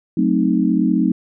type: chord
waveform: sine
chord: F# diminished seventh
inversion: none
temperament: equal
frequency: 185 / 220 / 261.6 / 311.1 Hz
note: F#3 / A3 / C4 / Eb4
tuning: 0 / 0 / 0 / 0 cents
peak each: -19 dBFS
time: 0.17-1.12 s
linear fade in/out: 5 ms
effects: none